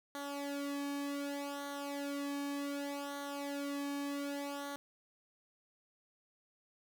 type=tone with flanger; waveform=sawtooth; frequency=283.4 Hz; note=C#4; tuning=38 cents sharp; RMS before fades=-40 dBFS; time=0.15-4.76 s; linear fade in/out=0 ms; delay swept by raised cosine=0.39 to 1.49 ms; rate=0.66 Hz; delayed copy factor=-0.8; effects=none